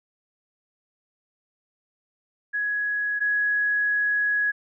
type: tone pair in turn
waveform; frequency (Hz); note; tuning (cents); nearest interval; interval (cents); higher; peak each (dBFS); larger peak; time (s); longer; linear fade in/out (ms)
sine; 1673 / 1673; G#6 / G#6; +12 / +12; unison; 0; neither; -23 / -20; second; 2.53-3.2 / 3.2-4.52; second; 20
effects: none